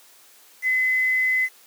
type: tone with quantisation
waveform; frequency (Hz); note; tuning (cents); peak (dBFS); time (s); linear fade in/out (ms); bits
sine; 2030; B6; +47; -18; 0.62-1.49; 50; 7
effects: white hiss -52 dBFS RMS until 1.66 s + high-pass 300 Hz 12 dB/octave